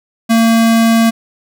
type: tone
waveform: square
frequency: 227.6 Hz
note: A#3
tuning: 41 cents flat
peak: -8 dBFS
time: 0.29-1.11 s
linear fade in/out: 20 ms
effects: none